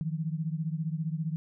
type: beating tone pair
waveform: sine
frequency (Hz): 155.56 / 170.56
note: D#3 / F3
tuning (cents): 0 / -41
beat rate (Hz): 15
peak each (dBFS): -31 / -34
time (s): 0.01-1.36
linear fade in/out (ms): 0
effects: none